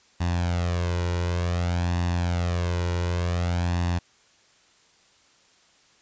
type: tone with flanger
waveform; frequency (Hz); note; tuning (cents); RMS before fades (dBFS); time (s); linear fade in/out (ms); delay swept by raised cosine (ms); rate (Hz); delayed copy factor
sawtooth; 87.31; F2; 0; -25; 0.2-3.99; 10; 1.1 to 2.09; 0.55; +0.6
effects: white hiss -59 dBFS RMS until 6.01 s + resampled to 16000 Hz